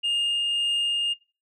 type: tone with tremolo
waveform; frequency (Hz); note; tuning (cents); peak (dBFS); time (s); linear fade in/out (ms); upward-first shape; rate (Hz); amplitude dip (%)
sine; 2828; F7; +21; -19; 0.03-1.14; 20; triangle; 1.8; 25
effects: noise-tail reverb RT60 0.3 s tail -20 dB re dry + tanh soft clip ceiling -21 dBFS